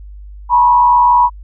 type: tone with frequency modulation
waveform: sine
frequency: 971 Hz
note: B5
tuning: 30 cents flat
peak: -6 dBFS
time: 0.49-1.3 s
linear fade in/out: 50 ms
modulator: 87.1 Hz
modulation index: 0.63
effects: added 50 Hz sine -30 dBFS peak until 1.43 s